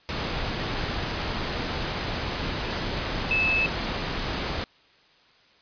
sine tone in noise, 2611 Hz, E7, 17 cents flat, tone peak -21 dBFS, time 3.31-3.66 s, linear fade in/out 0 ms, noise pink, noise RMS -29 dBFS, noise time 0.09-4.64 s, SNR +5 dB, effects white hiss -58 dBFS RMS until 5.61 s + resampled to 11025 Hz

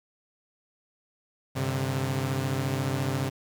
sawtooth chord, G suspended fourth, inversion none, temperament equal with one note detuned, 98 / 132.49 / 146.83 Hz, G2 / C3 / D3, 0 / +22 / 0 cents, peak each -30 / -24 / -30 dBFS, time 1.55-3.3 s, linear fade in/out 20 ms, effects 9-bit

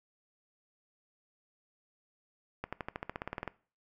accelerating click train, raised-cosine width 0.5 ms, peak -21 dBFS, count 14, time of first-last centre 2.64-3.477 s, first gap 86 ms, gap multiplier 0.95, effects noise-tail reverb RT60 0.4 s tail -20 dB re dry

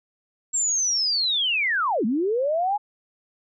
sine linear two-way sweep, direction down then up, 7570 to 201.5 to 848 Hz, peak -20 dBFS, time 0.53-2.78 s, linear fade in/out 20 ms, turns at 2.05 s, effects none

